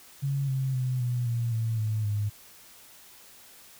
sine tone with pitch steps, 138.59 / 133.02 / 127.68 / 122.55 / 117.62 / 112.9 / 108.36 / 104.01 Hz, C#3 / C3 / C3 / B2 / A#2 / A2 / A2 / G#2, 0 / +29 / -42 / -13 / +16 / +45 / -26 / +3 cents, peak -25 dBFS, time 0.22-2.3 s, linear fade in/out 20 ms, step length 260 ms, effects white hiss -52 dBFS RMS until 3.79 s

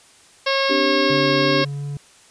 harmonic tone, 544 Hz, C#5, 33 cents flat, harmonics 1 / 2 / 3 / 4 / 5 / 6 / 7 / 8 / 9 / 10, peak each -21 / -24 / -26 / -27 / -28 / -29 / -29 / -30 / -31 / -31 dBFS, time 0.46-1.65 s, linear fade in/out 10 ms
sine chord, C suspended second, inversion none, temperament equal, 261.6 / 293.7 / 392 Hz, C4 / D4 / G4, 0 / 0 / 0 cents, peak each -26 / -22 / -23 dBFS, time 0.69-1.64 s, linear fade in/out 20 ms
triangle tone with vibrato, 142.5 Hz, C#3, 48 cents sharp, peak -23 dBFS, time 1.1-1.97 s, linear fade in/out 2 ms, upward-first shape sine, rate 2.9 Hz, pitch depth 10 cents each way
effects white hiss -50 dBFS RMS until 2.3 s + resampled to 22050 Hz

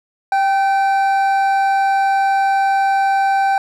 triangle tone pair together, 784 / 1532.2 Hz, G5 / G6, 0 / -40 cents, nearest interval octave, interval 1160 cents, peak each -11 / -21 dBFS, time 0.32-3.58 s, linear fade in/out 2 ms, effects none

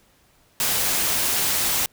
white noise, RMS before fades -22 dBFS, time 0.6-1.86 s, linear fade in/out 2 ms, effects pink hiss -59 dBFS RMS until 1.92 s

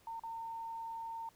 sine tone with dropouts, 911 Hz, A#5, 40 cents flat, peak -40 dBFS, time 0.07-1.29 s, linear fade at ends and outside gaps 2 ms, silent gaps 0.196-0.235 s, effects pink hiss -67 dBFS RMS until 1.35 s

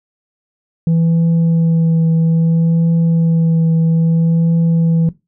sine tone with vibrato, 164.81 Hz, E3, in tune, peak -7 dBFS, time 0.87-5.09 s, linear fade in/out 2 ms, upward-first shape triangle, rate 0.61 Hz, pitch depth 19 cents each way, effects noise-tail reverb RT60 0.2 s tail -18 dB re dry + tanh soft clip ceiling -9 dBFS

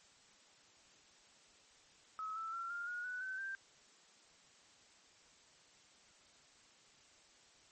sine tone with pitch steps, 1285 / 1322.7 / 1361.4 / 1401.3 / 1442.4 / 1484.6 / 1528.1 / 1572.9 Hz, E6 / E6 / F6 / F6 / F#6 / F#6 / G6 / G6, -45 / +5 / -45 / +5 / -45 / +5 / -45 / +5 cents, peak -40 dBFS, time 2.19-3.55 s, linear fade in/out 0 ms, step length 170 ms, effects white hiss -65 dBFS RMS until 7.71 s + MP3 32 kbps

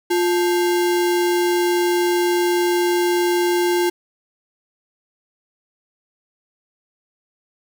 sine tone with sample-and-hold, 351.8 Hz, F4, 13 cents sharp, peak -15 dBFS, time 0.1-3.9 s, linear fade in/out 10 ms, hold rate 1225 Hz, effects none

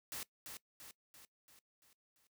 white noise with echo, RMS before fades -44 dBFS, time 0.12-0.23 s, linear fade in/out 0 ms, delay 340 ms, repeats 6, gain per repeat -5 dB, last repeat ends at 2.27 s, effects noise-tail reverb RT60 0.1 s tail -19 dB re dry

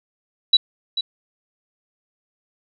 sine tone with echo, 3927 Hz, B7, 11 cents flat, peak -9 dBFS, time 0.53-0.57 s, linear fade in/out 5 ms, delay 440 ms, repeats 1, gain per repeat -11 dB, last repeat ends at 1.01 s, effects none

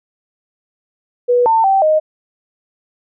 sine tone with pitch steps, 488.5 / 898 / 776 / 621 Hz, B4 / A5 / G5 / D#5, -19 / +35 / -18 / -3 cents, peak -9 dBFS, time 1.28-2 s, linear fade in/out 20 ms, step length 180 ms, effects none

